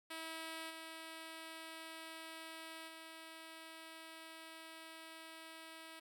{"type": "tone with level steps", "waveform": "5% pulse", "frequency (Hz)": 323.3, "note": "E4", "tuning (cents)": -34, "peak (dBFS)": [-33, -37, -40], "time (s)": [0.1, 6], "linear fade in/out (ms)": 10, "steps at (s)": [0.69, 2.87], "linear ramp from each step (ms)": 20, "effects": []}